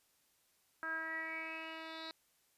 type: tone with low-pass filter sweep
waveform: 10% pulse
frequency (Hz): 322.3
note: E4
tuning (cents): -39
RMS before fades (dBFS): -43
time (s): 0.83-2.11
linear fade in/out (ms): 0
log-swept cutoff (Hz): 1500 to 4000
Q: 9.9
effects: white hiss -74 dBFS RMS until 2.57 s + resampled to 32000 Hz